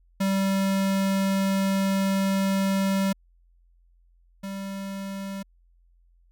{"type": "tone pair in turn", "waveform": "square", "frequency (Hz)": [194.2, 195.55], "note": ["G3", "G3"], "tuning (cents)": [-16, -4], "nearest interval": "unison", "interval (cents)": 12, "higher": "second", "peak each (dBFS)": [-22, -32], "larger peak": "first", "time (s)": [[0.2, 3.13], [4.43, 5.43]], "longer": "first", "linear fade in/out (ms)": 10, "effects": ["added 43 Hz sine -57 dBFS peak until 6.31 s"]}